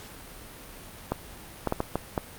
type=clicks; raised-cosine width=1 ms; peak=-11 dBFS; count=6; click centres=1.12 / 1.673 / 1.724 / 1.804 / 1.956 / 2.178 s; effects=pink hiss -45 dBFS RMS until 2.38 s + Opus 48 kbps